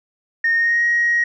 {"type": "tone with pitch glide", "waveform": "sine", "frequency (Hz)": [1841, 1887.3], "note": ["A#6", "A#6"], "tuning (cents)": [-22, 21], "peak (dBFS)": -13, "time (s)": [0.44, 1.24], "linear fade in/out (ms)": 5, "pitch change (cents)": 43, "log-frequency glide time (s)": [0.55, 0.85], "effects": ["tanh soft clip ceiling -10 dBFS"]}